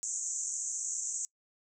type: band-pass noise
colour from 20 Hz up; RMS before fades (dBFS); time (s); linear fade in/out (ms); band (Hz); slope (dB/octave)
white; -36; 0.03-1.25; 0; 6200 to 7800; 96
effects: noise-tail reverb RT60 0.1 s tail -24 dB re dry